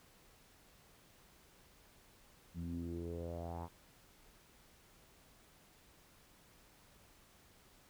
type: tone with low-pass filter sweep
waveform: sawtooth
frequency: 84.7 Hz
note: E2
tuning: 48 cents sharp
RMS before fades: -43 dBFS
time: 2.54-3.69 s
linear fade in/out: 50 ms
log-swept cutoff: 190 to 980 Hz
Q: 5
effects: pink hiss -65 dBFS RMS until 7.89 s